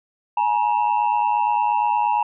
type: ring-modulated tone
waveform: triangle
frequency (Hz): 897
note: A5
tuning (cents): +33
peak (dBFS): -12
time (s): 0.37-2.23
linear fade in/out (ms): 5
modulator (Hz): 54.3
effects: resampled to 8000 Hz